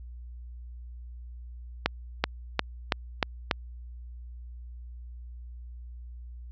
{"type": "accelerating click train", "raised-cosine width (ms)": 0.3, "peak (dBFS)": -6, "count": 6, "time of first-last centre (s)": [1.86, 3.512], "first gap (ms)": 380, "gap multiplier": 0.93, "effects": ["added 60 Hz sine -40 dBFS peak until 6.51 s", "resampled to 16000 Hz"]}